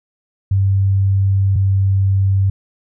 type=tone pair in turn; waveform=sine; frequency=97.5 / 97.12 Hz; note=G2 / G2; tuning=-9 / -16 cents; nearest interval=unison; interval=7 cents; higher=first; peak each=-11 dBFS; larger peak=neither; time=0.51-1.56 / 1.56-2.5 s; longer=first; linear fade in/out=5 ms; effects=none